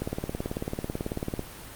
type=click train; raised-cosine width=2 ms; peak=-16 dBFS; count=26; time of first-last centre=0.02-1.394 s; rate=18.2 Hz; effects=pink hiss -43 dBFS RMS until 1.75 s + Opus 32 kbps